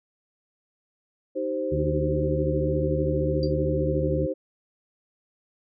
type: chord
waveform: sine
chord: C minor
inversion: first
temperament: equal with one note detuned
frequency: 311.1 / 387.9 / 523.3 Hz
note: Eb4 / G4 / C5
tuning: 0 / -18 / 0 cents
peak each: -31 / -32 / -27 dBFS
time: 1.35-4.34 s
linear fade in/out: 20 ms
type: harmonic tone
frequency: 74.9 Hz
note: D2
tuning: 35 cents sharp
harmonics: 1 / 2 / 3 / 4 / 5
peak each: -29 / -27 / -40 / -34 / -32 dBFS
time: 1.71-4.27 s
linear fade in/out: 20 ms
type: tone with exponential decay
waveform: sine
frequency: 4699 Hz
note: D8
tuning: in tune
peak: -32 dBFS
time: 3.43-3.53 s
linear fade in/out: 1 ms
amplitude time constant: 21 ms
effects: none